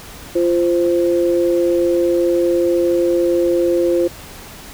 sine tone pair together, 345.7 / 521 Hz, F4 / C5, -18 / -7 cents, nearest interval perfect fifth, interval 711 cents, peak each -14 / -17 dBFS, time 0.35-4.08 s, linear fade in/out 10 ms, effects pink hiss -36 dBFS RMS until 4.73 s

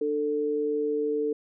sine tone pair together, 298 / 444.6 Hz, D4 / A4, +25 / +18 cents, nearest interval perfect fifth, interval 693 cents, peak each -31 / -25 dBFS, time 0.01-1.33 s, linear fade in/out 5 ms, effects none

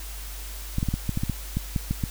clicks, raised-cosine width 5 ms, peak -12 dBFS, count 12, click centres 0.784 / 0.829 / 0.887 / 0.94 / 1.093 / 1.174 / 1.235 / 1.297 / 1.57 / 1.762 / 1.91 / 2.038 s, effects added 50 Hz sine -35 dBFS peak until 2.1 s + white hiss -41 dBFS RMS until 2.1 s

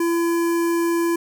square tone with notch filter, 338.2 Hz, E4, 44 cents sharp, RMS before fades -20 dBFS, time 0-1.16 s, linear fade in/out 5 ms, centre 3600 Hz, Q 0.94, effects none

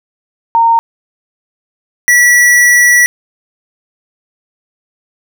sine / square tone pair in turn, 920 / 1945.7 Hz, A#5 / B6, -23 / -26 cents, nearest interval octave + minor second, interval 1297 cents, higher second, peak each -5 dBFS, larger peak neither, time 0.55-0.79 / 2.08-3.06 s, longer second, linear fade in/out 0 ms, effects none

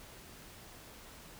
silence, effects pink hiss -53 dBFS RMS until 1.39 s

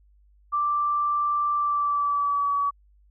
sine tone with pitch glide, 1174.7 to 1138 Hz, D6 to C#6, 0 to +45 cents, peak -21 dBFS, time 0.52-2.71 s, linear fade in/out 20 ms, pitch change -55 cents, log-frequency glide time 1.55-2.54 s, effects added 50 Hz sine -55 dBFS peak until 3.1 s

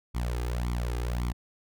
sawtooth tone with flanger, 59.9 Hz, A#1, 48 cents sharp, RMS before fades -30 dBFS, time 0.14-1.33 s, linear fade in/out 20 ms, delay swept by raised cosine 0.88 to 2.48 ms, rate 1.8 Hz, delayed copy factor +0.8, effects none

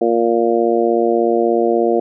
harmonic tone, 116.54 Hz, A#2, in tune, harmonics 2 / 3 / 4 / 5 / 6, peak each -22 / -16 / -17 / -21 / -20 dBFS, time 0.01-2 s, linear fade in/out 5 ms, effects none

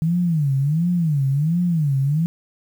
sine tone with vibrato, 154.8 Hz, D#3, 9 cents flat, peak -16 dBFS, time 0.02-2.26 s, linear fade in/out 0 ms, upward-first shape sine, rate 1.4 Hz, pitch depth 240 cents each way, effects 8-bit

